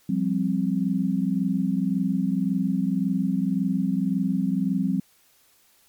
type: chord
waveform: sine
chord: F suspended second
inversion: none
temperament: just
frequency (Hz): 174.61 / 196.44 / 261.9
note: F3 / G3 / C4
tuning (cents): 0 / +4 / +2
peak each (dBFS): -26 / -24 / -26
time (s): 0.09-5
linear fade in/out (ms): 5
effects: white hiss -60 dBFS RMS until 5.88 s + MP3 96 kbps